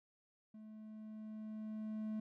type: tone with level ramp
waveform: triangle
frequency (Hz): 216.2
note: A3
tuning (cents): -30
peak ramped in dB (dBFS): -50 to -36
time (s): 0.54-2.2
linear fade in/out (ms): 5
effects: none